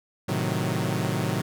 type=chord; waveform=sawtooth; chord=A diminished seventh; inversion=none; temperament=equal; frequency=110 / 130.81 / 155.56 / 185 Hz; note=A2 / C3 / Eb3 / Gb3; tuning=0 / 0 / 0 / 0 cents; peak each=-26 dBFS; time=0.28-1.42 s; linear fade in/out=10 ms; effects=none